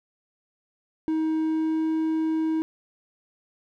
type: tone with pitch glide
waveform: triangle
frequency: 316.4 to 318.4 Hz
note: D#4 to D#4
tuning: +29 to +40 cents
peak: -20 dBFS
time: 1.08-2.62 s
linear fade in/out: 0 ms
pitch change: +11 cents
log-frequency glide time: 1.4-1.9 s
effects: none